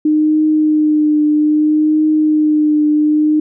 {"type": "tone with vibrato", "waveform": "sine", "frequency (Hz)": 304.8, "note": "D#4", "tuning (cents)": -36, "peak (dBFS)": -9, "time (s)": [0.05, 3.4], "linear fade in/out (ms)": 5, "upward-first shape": "triangle", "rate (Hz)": 0.62, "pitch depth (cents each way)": 26, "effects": []}